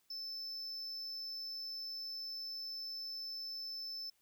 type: tone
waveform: triangle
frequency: 5274 Hz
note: E8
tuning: in tune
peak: -40 dBFS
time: 0.1-4.1 s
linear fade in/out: 5 ms
effects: white hiss -75 dBFS RMS until 4.21 s